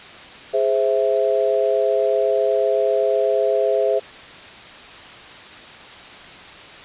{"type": "chord", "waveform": "sine", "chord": "Ab augmented", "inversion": "none", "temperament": "equal", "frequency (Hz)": [415.3, 523.3, 659.3], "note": ["Ab4", "C5", "E5"], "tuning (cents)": [0, 0, 0], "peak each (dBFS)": -20, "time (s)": [0.53, 4], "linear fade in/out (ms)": 20, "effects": ["white hiss -39 dBFS RMS until 6.84 s", "resampled to 8000 Hz"]}